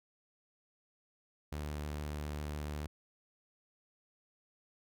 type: tone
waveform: sawtooth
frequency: 74.4 Hz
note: D2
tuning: 23 cents sharp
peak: -34 dBFS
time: 1.52-2.87 s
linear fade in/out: 5 ms
effects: none